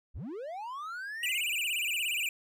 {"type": "linear sweep", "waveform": "triangle", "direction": "up", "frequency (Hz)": [30.48, 2232], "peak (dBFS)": -35, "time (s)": [0.14, 1.42], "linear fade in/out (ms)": 20}
{"type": "tone with vibrato", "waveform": "square", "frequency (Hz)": 2637, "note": "E7", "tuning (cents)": 0, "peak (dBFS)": -30, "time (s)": [1.23, 2.29], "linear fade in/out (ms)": 2, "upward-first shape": "sine", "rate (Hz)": 17, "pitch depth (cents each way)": 210}
{"effects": []}